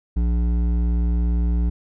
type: tone with hard clipping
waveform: sine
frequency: 58.7 Hz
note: A#1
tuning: 13 cents sharp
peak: -19 dBFS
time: 0.16-1.7 s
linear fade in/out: 10 ms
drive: 10 dB
effects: none